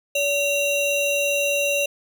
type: ring-modulated tone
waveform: square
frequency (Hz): 1661.2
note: G#6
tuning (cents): 0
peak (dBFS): -17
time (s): 0.15-1.86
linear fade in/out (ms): 5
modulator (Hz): 1090
effects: none